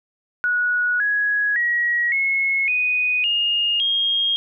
sine tone with pitch steps, 1462 / 1669.7 / 1907 / 2178 / 2487 / 2841 / 3244 Hz, F#6 / G#6 / A#6 / C#7 / D#7 / F7 / G#7, -21 / +9 / +39 / -31 / -1 / +29 / -41 cents, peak -17 dBFS, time 0.44-4.36 s, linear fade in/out 0 ms, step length 560 ms, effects none

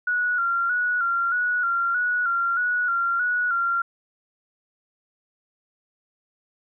sine tone with vibrato, 1422 Hz, F6, 31 cents sharp, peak -20 dBFS, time 0.07-3.82 s, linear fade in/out 5 ms, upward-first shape square, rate 1.6 Hz, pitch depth 51 cents each way, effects none

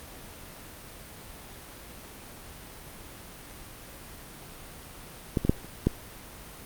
clicks, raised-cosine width 3 ms, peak -11 / -14 / -6 / -30 / -8 dBFS, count 5, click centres 5.372 / 5.45 / 5.495 / 5.646 / 5.87 s, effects pink hiss -45 dBFS RMS until 6.65 s + Opus 32 kbps

